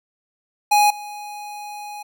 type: tone with level steps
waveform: square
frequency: 830.6 Hz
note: G#5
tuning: in tune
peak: -13 / -32 dBFS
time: 0.71-2.03 s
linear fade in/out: 10 ms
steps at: 0.9 s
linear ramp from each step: 5 ms
effects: none